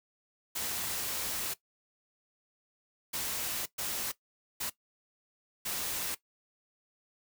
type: noise bursts at uneven times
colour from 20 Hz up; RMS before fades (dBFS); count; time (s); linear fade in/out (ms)
white; -35; 5; 0.55-1.54 / 3.13-3.66 / 3.78-4.12 / 4.6-4.7 / 5.65-6.15; 10
effects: noise-tail reverb RT60 0.1 s tail -17 dB re dry